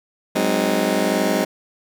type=chord; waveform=20% pulse; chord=Ab dominant seventh; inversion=third; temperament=just; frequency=186.89 / 207.7 / 259.6 / 311.5 Hz; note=Gb3 / Ab3 / C4 / Eb4; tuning=+18 / 0 / -13 / +2 cents; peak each=-19 / -18 / -18 / -19 dBFS; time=0.35-1.45 s; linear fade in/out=10 ms; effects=none